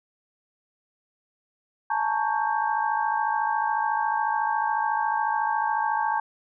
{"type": "tone cluster", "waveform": "sine", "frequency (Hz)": [855, 909, 1113, 1584], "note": ["A5", "A#5", "C#6", "G6"], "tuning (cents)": [-50, -44, 7, 18], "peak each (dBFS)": [-26, -26, -32, -31], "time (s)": [1.9, 6.2], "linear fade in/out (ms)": 5, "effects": []}